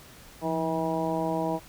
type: harmonic tone with a mistuned harmonic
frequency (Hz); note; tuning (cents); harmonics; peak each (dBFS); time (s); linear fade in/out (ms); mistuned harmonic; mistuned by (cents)
161.1; E3; -39; 1 / 2 / 3 / 4 / 5 / 6; -33 / -31 / -34 / -31 / -34 / -34; 0.41-1.6; 50; 1; +97
effects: pink hiss -50 dBFS RMS until 1.68 s